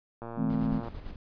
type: click train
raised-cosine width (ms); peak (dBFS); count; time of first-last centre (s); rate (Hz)
1; -26; 78; 0.22-0.884; 116
type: chord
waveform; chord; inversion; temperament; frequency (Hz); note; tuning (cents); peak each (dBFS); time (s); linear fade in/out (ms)
sine; A diminished; second; equal with one note detuned; 155.56 / 215.5 / 261.6; Eb3 / A3 / C4; 0 / -36 / 0; -31 / -29 / -30; 0.36-0.82; 50
type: noise with tremolo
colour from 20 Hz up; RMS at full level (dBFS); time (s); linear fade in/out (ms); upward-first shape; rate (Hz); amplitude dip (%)
brown; -39; 0.5-1.16; 2; square; 9; 45
effects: resampled to 11025 Hz